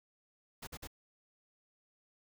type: noise bursts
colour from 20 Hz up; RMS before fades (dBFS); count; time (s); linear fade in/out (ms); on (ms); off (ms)
pink; -45; 3; 0.62-0.874; 10; 52; 49
effects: none